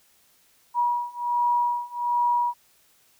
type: beating tone pair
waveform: sine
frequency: 962 / 963.3 Hz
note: B5 / B5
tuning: -46 / -43 cents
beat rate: 1.3 Hz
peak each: -25 / -24 dBFS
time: 0.74-2.54 s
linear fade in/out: 50 ms
effects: white hiss -61 dBFS RMS until 3.19 s